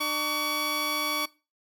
15% pulse tone pair together, 300.9 / 1130 Hz, D4 / C#6, +42 / +33 cents, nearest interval octave + major seventh, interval 2291 cents, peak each -27 / -21 dBFS, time 0-1.26 s, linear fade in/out 10 ms, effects noise-tail reverb RT60 0.3 s tail -20 dB re dry

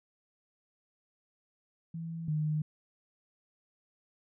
sine tone pair in turn, 164.81 / 153.11 Hz, E3 / D#3, 0 / -28 cents, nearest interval minor second, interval 128 cents, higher first, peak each -36 / -28 dBFS, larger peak second, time 1.94-2.28 / 2.28-2.62 s, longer neither, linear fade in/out 5 ms, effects none

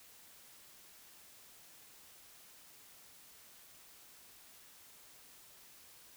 silence, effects white hiss -59 dBFS RMS until 6.16 s

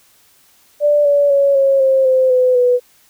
sine tone with pitch steps, 587.3 / 572.9 / 558.8 / 545.1 / 531.8 / 518.7 / 506 / 493.6 Hz, D5 / D5 / C#5 / C#5 / C5 / C5 / B4 / B4, 0 / -43 / +14 / -29 / +28 / -15 / +42 / -1 cents, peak -9 dBFS, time 0.8-2.8 s, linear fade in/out 50 ms, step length 250 ms, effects white hiss -52 dBFS RMS until 3.09 s

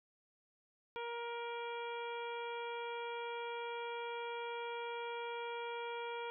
harmonic tone, 471.2 Hz, A#4, 19 cents sharp, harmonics 1 / 2 / 3 / 4 / 5 / 6 / 7, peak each -43 / -44 / -50 / -58 / -50 / -59 / -54 dBFS, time 0.96-6.3 s, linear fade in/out 0 ms, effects none

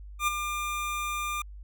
25% pulse tone with ADSR envelope, 1200 Hz, D6, 37 cents sharp, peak -18 dBFS, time 0.19-1.42 s, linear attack 84 ms, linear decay 17 ms, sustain -8 dB, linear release 4 ms, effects added 50 Hz sine -41 dBFS peak until 1.63 s

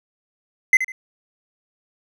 triangle tone with echo, 2053 Hz, C7, 33 cents flat, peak -7 dBFS, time 0.73-0.77 s, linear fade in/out 2 ms, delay 75 ms, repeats 2, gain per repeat -11 dB, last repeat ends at 0.92 s, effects none

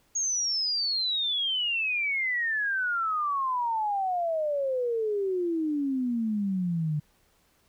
sine exponential sweep, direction down, 6650 to 146.83 Hz, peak -25 dBFS, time 0.15-7 s, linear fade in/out 10 ms, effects pink hiss -66 dBFS RMS until 7.68 s

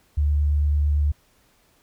sine tone with vibrato, 73.42 Hz, D2, in tune, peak -17 dBFS, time 0.17-1.12 s, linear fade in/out 10 ms, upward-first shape triangle, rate 8.9 Hz, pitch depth 13 cents each way, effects pink hiss -61 dBFS RMS until 1.82 s

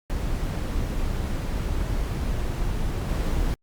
brown noise with level steps, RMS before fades -26 / -24 dBFS, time 0.1-3.54 s, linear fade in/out 0 ms, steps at 3.09 s, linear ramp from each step 2 ms, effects Opus 48 kbps

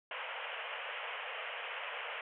white band-pass noise, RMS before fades -42 dBFS, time 0.11-2.21 s, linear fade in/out 2 ms, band 450 to 3100 Hz, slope 96 dB/octave, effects none

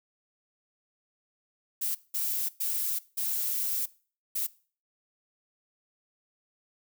violet noise bursts at uneven times, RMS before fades -30 dBFS, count 5, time 1.81-1.95 / 2.14-2.49 / 2.6-2.99 / 3.17-3.86 / 4.35-4.47 s, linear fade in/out 10 ms, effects noise-tail reverb RT60 0.4 s tail -20 dB re dry

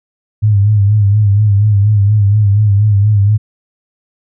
sine tone with vibrato, 103.2 Hz, G#2, 10 cents flat, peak -6 dBFS, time 0.42-3.38 s, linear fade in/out 20 ms, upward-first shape sine, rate 4.2 Hz, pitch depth 71 cents each way, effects none

